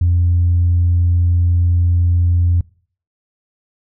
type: tone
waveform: sine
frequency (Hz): 87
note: F2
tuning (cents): -6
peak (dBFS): -9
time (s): 0.01-2.61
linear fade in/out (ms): 5
effects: noise-tail reverb RT60 0.5 s tail -25 dB re dry + tanh soft clip ceiling -7 dBFS